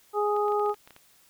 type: harmonic tone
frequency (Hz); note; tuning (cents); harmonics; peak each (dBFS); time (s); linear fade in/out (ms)
415.3; G#4; 0; 1 / 2 / 3; -25 / -28 / -30; 0.13-0.75; 50
type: clicks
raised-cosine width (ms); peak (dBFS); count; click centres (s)
0.3; -32; 10; 0.365 / 0.482 / 0.521 / 0.596 / 0.661 / 0.695 / 0.743 / 0.875 / 0.907 / 0.964
effects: white hiss -60 dBFS RMS until 1.29 s